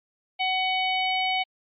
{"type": "harmonic tone with a mistuned harmonic", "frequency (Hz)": 750, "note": "F#5", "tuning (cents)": 23, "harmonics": [1, 3, 4, 5, 6], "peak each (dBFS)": [-26, -27, -30, -37, -41], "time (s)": [0.39, 1.44], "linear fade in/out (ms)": 20, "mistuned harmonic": 6, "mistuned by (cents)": -59, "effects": ["Opus 48 kbps"]}